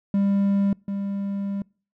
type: tone pair in turn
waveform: triangle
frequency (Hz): 198.8 / 198.8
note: G3 / G3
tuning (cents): +25 / +25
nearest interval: unison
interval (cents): 0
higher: neither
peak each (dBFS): -16 / -23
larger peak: first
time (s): 0.14-0.73 / 0.88-1.62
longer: second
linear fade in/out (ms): 2
effects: noise-tail reverb RT60 0.4 s tail -26 dB re dry